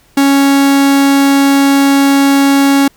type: tone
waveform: 45% pulse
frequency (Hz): 277.2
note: C#4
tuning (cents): 0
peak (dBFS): -6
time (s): 0.17-2.88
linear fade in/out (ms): 5
effects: pink hiss -49 dBFS RMS until 2.96 s